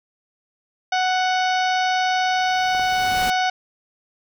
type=harmonic tone; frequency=741 Hz; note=F#5; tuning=2 cents sharp; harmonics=1 / 2 / 3 / 4 / 5 / 6 / 7 / 8; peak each=-19 / -25 / -29 / -31 / -33 / -35 / -36 / -37 dBFS; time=0.92-3.5 s; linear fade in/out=5 ms
type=noise with exponential growth; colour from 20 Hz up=pink; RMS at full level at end=-27 dBFS; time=1.96-3.3 s; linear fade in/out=0 ms; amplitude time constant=290 ms
type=clicks; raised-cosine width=1 ms; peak=-21 dBFS; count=2; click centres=2.749 / 2.796 s
effects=none